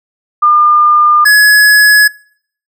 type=tone pair in turn; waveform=sine / square; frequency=1205 / 1689.9 Hz; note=D6 / G#6; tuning=+44 / +30 cents; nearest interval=tritone; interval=586 cents; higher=second; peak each=-4 dBFS; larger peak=neither; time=0.42-1.25 / 1.25-2.08 s; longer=neither; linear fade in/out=10 ms; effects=noise-tail reverb RT60 0.6 s tail -24 dB re dry